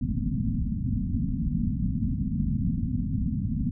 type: low-pass noise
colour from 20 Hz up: white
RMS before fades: -27 dBFS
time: 0.01-3.71 s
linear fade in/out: 5 ms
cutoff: 260 Hz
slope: 96 dB/octave
effects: none